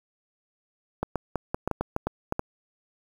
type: clicks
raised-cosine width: 1 ms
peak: -12 dBFS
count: 11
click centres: 1.03 / 1.157 / 1.357 / 1.545 / 1.676 / 1.713 / 1.81 / 1.964 / 2.07 / 2.324 / 2.394 s
effects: 7-bit